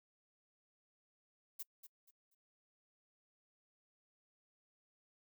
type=noise with echo; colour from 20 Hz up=violet; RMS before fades=-44 dBFS; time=1.59-1.63 s; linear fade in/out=10 ms; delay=240 ms; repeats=3; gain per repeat=-11 dB; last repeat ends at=2.35 s; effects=noise-tail reverb RT60 0.1 s tail -26 dB re dry